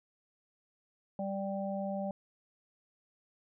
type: harmonic tone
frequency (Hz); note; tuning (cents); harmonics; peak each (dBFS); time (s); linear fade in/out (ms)
196; G3; 0; 1 / 3 / 4; -36 / -37 / -41; 1.19-2.11; 2
effects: none